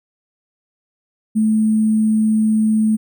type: tone with sample-and-hold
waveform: sine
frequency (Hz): 217.8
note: A3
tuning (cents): -17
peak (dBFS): -12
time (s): 1.35-2.97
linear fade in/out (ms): 20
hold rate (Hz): 8820
effects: none